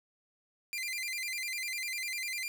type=tone with vibrato; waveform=sawtooth; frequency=2217 Hz; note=C#7; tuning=in tune; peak=-31 dBFS; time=0.73-2.48 s; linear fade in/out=0 ms; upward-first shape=square; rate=10 Hz; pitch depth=130 cents each way; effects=none